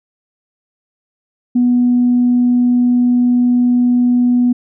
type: tone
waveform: sine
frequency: 245.2 Hz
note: B3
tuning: 12 cents flat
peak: -8 dBFS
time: 1.55-4.53 s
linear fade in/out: 10 ms
effects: tanh soft clip ceiling -4 dBFS